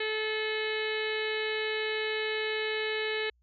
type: harmonic tone with a mistuned harmonic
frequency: 433.6 Hz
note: A4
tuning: 25 cents flat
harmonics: 1 / 2 / 3 / 4 / 5 / 6 / 7 / 8 / 9 / 10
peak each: -32 / -44 / -46 / -36 / -37 / -41 / -40 / -48 / -40 / -50 dBFS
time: 0-3.3 s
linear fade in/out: 5 ms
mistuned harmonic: 6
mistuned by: -26 cents
effects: added 60 Hz sine -65 dBFS peak until 3.42 s